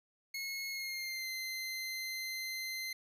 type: tone with pitch glide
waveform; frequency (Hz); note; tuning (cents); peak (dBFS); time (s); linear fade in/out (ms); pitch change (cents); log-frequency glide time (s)
25% pulse; 2174 to 2070; C#7 to C7; -34 to -19; -34; 0.34-2.93; 5; -85; 0.7-1.28
effects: none